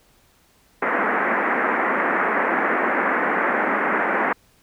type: band-pass noise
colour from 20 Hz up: white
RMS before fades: -21 dBFS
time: 0.82-4.33 s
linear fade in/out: 5 ms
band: 200 to 2000 Hz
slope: 48 dB/octave
effects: pink hiss -58 dBFS RMS until 4.62 s